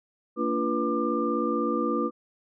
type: tone cluster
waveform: sine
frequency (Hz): 228.2 / 287.5 / 344 / 488.8 / 1193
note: A#3 / D4 / F4 / B4 / D6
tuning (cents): -37 / -37 / -26 / -18 / +27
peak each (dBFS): -30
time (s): 0.36-2.11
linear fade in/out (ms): 50
effects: none